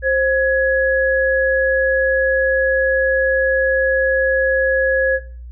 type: tone pair together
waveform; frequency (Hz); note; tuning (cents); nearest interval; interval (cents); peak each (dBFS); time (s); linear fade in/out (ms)
sine; 528 / 1677.6; C5 / G#6; +16 / +17; octave + minor sixth; 2001; -16 / -16; 0.02-5.2; 50
effects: noise-tail reverb RT60 0.5 s tail -21 dB re dry + added 60 Hz sine -31 dBFS peak until 5.51 s